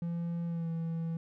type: tone with pitch glide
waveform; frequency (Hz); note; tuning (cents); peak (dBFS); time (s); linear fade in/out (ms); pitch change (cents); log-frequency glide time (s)
triangle; 170 to 164.87; F3 to E3; -46 to +1; -30; 0.02-1.17; 2; -53; 0.46-0.69
effects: none